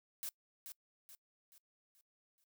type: noise with echo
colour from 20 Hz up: blue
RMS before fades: -42 dBFS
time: 0.23-0.29 s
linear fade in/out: 0 ms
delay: 430 ms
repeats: 5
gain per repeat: -7 dB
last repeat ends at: 2.44 s
effects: noise-tail reverb RT60 0.1 s tail -23 dB re dry